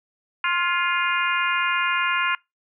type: harmonic tone with a mistuned harmonic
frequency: 351.4 Hz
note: F4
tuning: 11 cents sharp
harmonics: 3 / 4 / 5 / 6 / 7 / 8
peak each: -25 / -25 / -28 / -29 / -27 / -30 dBFS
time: 0.44-2.35 s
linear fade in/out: 2 ms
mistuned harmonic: 5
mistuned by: -40 cents
effects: noise-tail reverb RT60 0.2 s tail -24 dB re dry